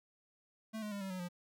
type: tone with pitch steps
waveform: square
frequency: 220 / 210.6 / 201.5 / 192.85 / 184.57 / 176.64 Hz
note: A3 / G#3 / G3 / G3 / F#3 / F3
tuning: 0 / +24 / +48 / -28 / -4 / +20 cents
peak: -40 dBFS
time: 0.73-1.288 s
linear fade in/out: 20 ms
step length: 93 ms
effects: none